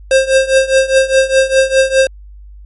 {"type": "tone with tremolo", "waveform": "square", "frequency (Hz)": 531, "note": "C5", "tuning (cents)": 25, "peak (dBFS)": -5, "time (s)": [0.11, 2.07], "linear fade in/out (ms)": 2, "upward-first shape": "triangle", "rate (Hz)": 4.9, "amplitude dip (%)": 90, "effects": ["added 50 Hz sine -32 dBFS peak until 2.65 s", "MP3 48 kbps"]}